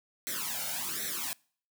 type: noise with flanger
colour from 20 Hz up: white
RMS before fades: -35 dBFS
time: 0.27-1.33 s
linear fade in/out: 0 ms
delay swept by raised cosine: 0.51 to 1.38 ms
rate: 1.3 Hz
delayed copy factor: +0.95
effects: noise-tail reverb RT60 0.5 s tail -26 dB re dry + high-pass 150 Hz 12 dB/octave